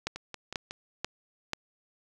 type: two click trains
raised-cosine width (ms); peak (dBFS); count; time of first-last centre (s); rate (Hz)
0.2; -13 / -21; 4 / 4; 0.07-1.533 / 0.16-0.709; 2.05 / 5.46
effects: none